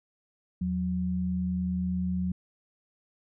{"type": "tone pair together", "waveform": "sine", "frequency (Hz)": [81.1, 182.06], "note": ["E2", "F#3"], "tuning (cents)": [-28, -28], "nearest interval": "octave + major second", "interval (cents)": 1400, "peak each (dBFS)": [-34, -27], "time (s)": [0.61, 2.32], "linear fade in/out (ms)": 5, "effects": []}